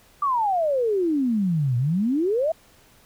sine exponential two-way sweep, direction down then up, 1191 to 117.3 to 674 Hz, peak -19 dBFS, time 0.22-2.52 s, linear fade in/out 5 ms, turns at 1.77 s, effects pink hiss -55 dBFS RMS until 3.05 s

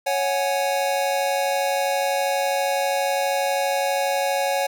square chord, C# suspended fourth, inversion none, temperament just, 554.4 / 739.2 / 831.5 Hz, C#5 / F#5 / G#5, 0 / -2 / +2 cents, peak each -24 / -26 / -27 dBFS, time 0.06-4.67 s, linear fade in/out 10 ms, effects none

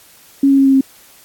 sine tone with pitch steps, 276.1 / 274 / 272 / 269.9 / 267.9 Hz, C#4 / C#4 / C#4 / C#4 / C4, -7 / -20 / -33 / -46 / +41 cents, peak -7 dBFS, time 0.43-0.81 s, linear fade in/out 5 ms, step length 76 ms, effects white hiss -45 dBFS RMS until 1.24 s + AAC 64 kbps

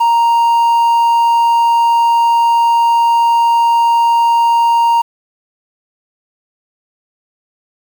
triangle tone with quantisation, 932.3 Hz, A#5, in tune, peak -6 dBFS, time 0-5.02 s, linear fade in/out 10 ms, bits 6, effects none

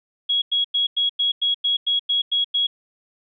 sine tone bursts, 3322 Hz, G#7, in tune, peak -17 dBFS, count 11, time 0.29-2.67 s, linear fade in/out 10 ms, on 130 ms, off 95 ms, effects none

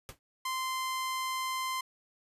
pink noise with exponential decay, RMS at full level -40 dBFS, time 0.09-0.19 s, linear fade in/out 0 ms, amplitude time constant 20 ms
sawtooth tone, 1040 Hz, C6, 11 cents flat, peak -28 dBFS, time 0.45-1.81 s, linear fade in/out 5 ms
effects resampled to 32000 Hz

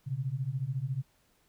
sine beating tone pair, 124.7 / 138.7 Hz, B2 / C#3, +17 / +1 cents, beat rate 14 Hz, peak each -34 / -33 dBFS, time 0.06-1.03 s, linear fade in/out 20 ms, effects pink hiss -69 dBFS RMS until 1.48 s

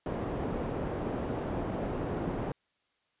white low-pass noise, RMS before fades -34 dBFS, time 0.06-2.52 s, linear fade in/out 2 ms, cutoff 490 Hz, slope 12 dB/octave, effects white hiss -75 dBFS RMS until 3.2 s + resampled to 8000 Hz

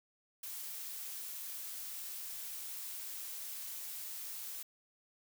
blue noise, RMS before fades -44 dBFS, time 0.43-4.63 s, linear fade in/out 5 ms, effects none

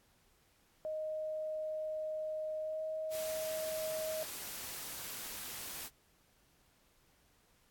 sine tone with pitch glide, 622.3 to 629.5 Hz, D#5 to D#5, 0 to +20 cents, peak -36 dBFS, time 0.85-4.23 s, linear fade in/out 0 ms, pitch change +20 cents, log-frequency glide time 2.61-2.82 s
white noise, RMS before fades -44 dBFS, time 3.1-5.9 s, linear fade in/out 50 ms
effects pink hiss -70 dBFS RMS until 7.7 s + AAC 64 kbps

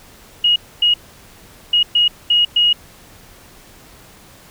sine tone bursts at uneven times, 2884 Hz, F#7, 45 cents flat, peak -10 dBFS, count 6, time 0.44-0.56 / 0.82-0.94 / 1.73-1.83 / 1.95-2.08 / 2.3-2.45 / 2.56-2.73 s, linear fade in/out 5 ms, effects pink hiss -44 dBFS RMS until 4.5 s

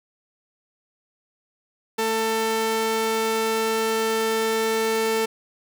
sawtooth tone pair together, 222.7 / 445.3 Hz, A3 / A4, +21 / +21 cents, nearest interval octave, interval 1200 cents, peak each -26 / -17 dBFS, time 1.98-5.26 s, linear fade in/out 10 ms, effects none

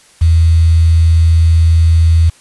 sine tone with quantisation, 82.3 Hz, E2, 2 cents flat, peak -5 dBFS, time 0.21-2.3 s, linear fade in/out 10 ms, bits 5, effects white hiss -45 dBFS RMS until 2.4 s + resampled to 24000 Hz

